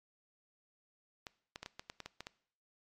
clicks, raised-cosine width 0.2 ms, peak -26 dBFS, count 10, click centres 1.268 / 1.559 / 1.63 / 1.661 / 1.795 / 1.899 / 2.003 / 2.06 / 2.206 / 2.269 s, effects noise-tail reverb RT60 0.6 s tail -20 dB re dry + MP3 64 kbps

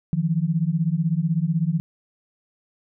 sine beating tone pair, 156 / 172 Hz, D#3 / F3, +5 / -26 cents, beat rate 16 Hz, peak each -22 dBFS, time 0.13-1.8 s, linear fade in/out 0 ms, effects none

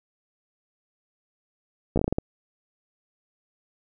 slowing click train, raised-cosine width 2 ms, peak -10 dBFS, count 8, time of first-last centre 1.96-2.184 s, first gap 14 ms, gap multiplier 1.27, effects none

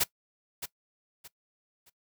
white noise with echo, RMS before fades -25 dBFS, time 0-0.04 s, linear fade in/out 10 ms, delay 620 ms, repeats 3, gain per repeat -11 dB, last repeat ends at 1.9 s, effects noise-tail reverb RT60 0.1 s tail -19 dB re dry

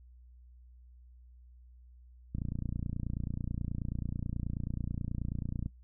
click train, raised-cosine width 5 ms, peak -23 dBFS, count 98, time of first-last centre 2.35-5.661 s, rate 29.3 Hz, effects noise-tail reverb RT60 0.1 s tail -17 dB re dry + added 61 Hz sine -53 dBFS peak until 5.83 s

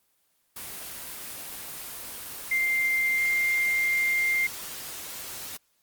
sine tone in noise, 2100 Hz, C7, 6 cents sharp, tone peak -22 dBFS, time 2.51-4.47 s, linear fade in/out 5 ms, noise white, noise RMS -38 dBFS, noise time 0.56-5.57 s, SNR +13 dB, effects white hiss -70 dBFS RMS until 5.82 s + Opus 24 kbps

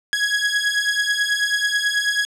sawtooth beating tone pair, 1661.2 / 1670.4 Hz, G#6 / G#6, 0 / +10 cents, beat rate 9.2 Hz, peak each -18 / -17 dBFS, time 0.13-2.25 s, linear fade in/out 0 ms, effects low-pass 8000 Hz 12 dB/octave

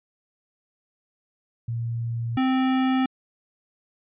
sine / square tone pair in turn, 116.54 / 260.6 Hz, A#2 / C4, 0 / -7 cents, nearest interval octave + major second, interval 1393 cents, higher second, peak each -25 / -20 dBFS, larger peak second, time 1.68-2.37 / 2.37-3.06 s, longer neither, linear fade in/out 5 ms, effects resampled to 8000 Hz

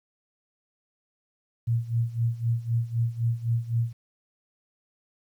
sine tone with tremolo, 116.54 Hz, A#2, in tune, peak -20 dBFS, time 1.67-3.93 s, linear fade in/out 10 ms, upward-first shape sine, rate 3.9 Hz, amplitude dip 85%, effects 10-bit

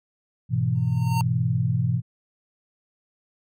sine chord, E major, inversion first, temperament just, 103.01 / 123.61 / 164.81 Hz, G#2 / B2 / E3, -14 / +2 / 0 cents, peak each -27 / -22 / -26 dBFS, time 0.49-2.02 s, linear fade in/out 50 ms
square tone with exponential growth, 916 Hz, A#5, 31 cents flat, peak -24 dBFS, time 0.75-1.21 s, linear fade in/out 1 ms, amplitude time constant 100 ms
effects none

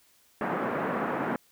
pink band-pass noise, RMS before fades -30 dBFS, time 0.41-1.36 s, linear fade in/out 2 ms, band 180 to 1700 Hz, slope 24 dB/octave, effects white hiss -63 dBFS RMS until 1.51 s

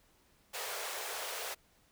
pink high-pass noise, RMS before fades -40 dBFS, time 0.53-1.55 s, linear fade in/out 20 ms, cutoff 430 Hz, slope 48 dB/octave, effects pink hiss -68 dBFS RMS until 1.91 s

